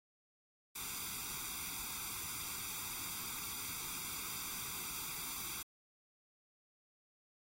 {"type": "noise with comb filter", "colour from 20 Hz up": "white", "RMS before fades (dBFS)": -43, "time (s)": [0.75, 5.63], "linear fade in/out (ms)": 10, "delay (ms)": 0.84, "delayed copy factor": 0.95, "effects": ["AAC 48 kbps"]}